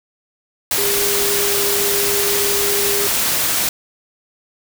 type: tone in noise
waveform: sine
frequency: 404.7 Hz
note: G#4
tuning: 45 cents flat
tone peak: -21 dBFS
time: 0.78-3.07 s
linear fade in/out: 2 ms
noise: white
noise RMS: -18 dBFS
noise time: 0.71-3.69 s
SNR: -6 dB
effects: none